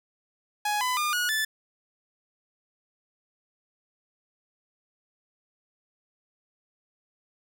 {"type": "tone with pitch steps", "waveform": "sawtooth", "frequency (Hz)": [835, 1004.5, 1208.5, 1453.8, 1749], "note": ["G#5", "B5", "D6", "F#6", "A6"], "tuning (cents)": [9, 29, 49, -31, -11], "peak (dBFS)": -21, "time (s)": [0.65, 1.45], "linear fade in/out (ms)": 5, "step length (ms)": 160, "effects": []}